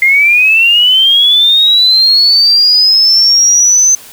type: linear sweep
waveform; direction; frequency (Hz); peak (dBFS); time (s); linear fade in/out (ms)
sine; up; 2089 to 6190; -4; 0.02-3.95; 2
effects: white hiss -34 dBFS RMS until 4.12 s